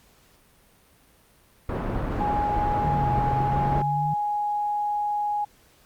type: low-pass noise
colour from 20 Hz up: pink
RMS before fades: -28 dBFS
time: 1.69-3.82 s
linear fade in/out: 2 ms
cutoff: 1100 Hz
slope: 12 dB/octave
type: tone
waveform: sine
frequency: 830.6 Hz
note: G#5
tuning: in tune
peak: -23 dBFS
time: 2.2-5.45 s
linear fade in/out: 10 ms
type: exponential two-way sweep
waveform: sine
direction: down then up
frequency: 152.7 to 127.2 to 152.7 Hz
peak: -26 dBFS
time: 2.84-4.14 s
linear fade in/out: 5 ms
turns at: 3.17 s
effects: pink hiss -58 dBFS RMS until 5.85 s + Opus 48 kbps

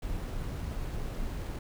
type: noise with sample-and-hold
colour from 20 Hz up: brown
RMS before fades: -35 dBFS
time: 0.02-1.59 s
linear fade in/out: 5 ms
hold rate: 11025 Hz
effects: none

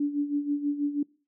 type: tone with tremolo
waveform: sine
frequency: 289.3 Hz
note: D4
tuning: 26 cents flat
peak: -22 dBFS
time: 0-1.03 s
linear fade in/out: 5 ms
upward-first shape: sine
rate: 6.2 Hz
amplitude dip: 70%
effects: noise-tail reverb RT60 0.4 s tail -25 dB re dry

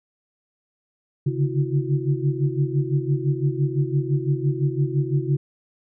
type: tone cluster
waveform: sine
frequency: 136.8 / 142.7 / 148.6 / 328.8 / 365.8 Hz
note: C#3 / D3 / D3 / E4 / F#4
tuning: -23 / -49 / +21 / -4 / -20 cents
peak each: -23 / -24 / -29 / -31 / -30 dBFS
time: 1.26-5.37 s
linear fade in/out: 10 ms
effects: none

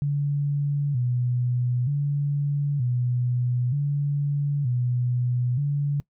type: tone with vibrato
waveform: sine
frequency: 133.1 Hz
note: C3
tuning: 30 cents sharp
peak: -21 dBFS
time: 0.02-6 s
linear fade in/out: 0 ms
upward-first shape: square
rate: 0.54 Hz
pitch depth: 130 cents each way
effects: noise-tail reverb RT60 0.1 s tail -22 dB re dry

